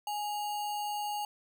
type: tone with sample-and-hold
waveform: sine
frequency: 830.6 Hz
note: G#5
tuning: in tune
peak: -32 dBFS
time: 0.07-1.25 s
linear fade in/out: 2 ms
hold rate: 3675 Hz
effects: none